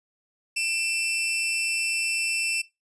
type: tone pair together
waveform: sawtooth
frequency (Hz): 2380 / 2672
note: D7 / E7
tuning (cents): +22 / +23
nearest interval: major second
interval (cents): 201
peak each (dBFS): -33 / -21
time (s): 0.56-2.62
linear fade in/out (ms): 10
effects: noise-tail reverb RT60 0.2 s tail -19 dB re dry + resampled to 24000 Hz